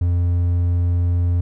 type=tone; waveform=triangle; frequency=87.4 Hz; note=F2; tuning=2 cents sharp; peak=-13 dBFS; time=0.01-1.41 s; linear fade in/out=5 ms; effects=none